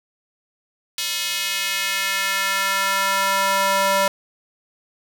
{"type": "tone with high-pass filter sweep", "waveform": "square", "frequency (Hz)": 195.2, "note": "G3", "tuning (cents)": -7, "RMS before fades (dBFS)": -21, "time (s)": [0.98, 4.08], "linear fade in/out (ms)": 2, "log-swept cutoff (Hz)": [3400, 710], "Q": 1.4, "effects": []}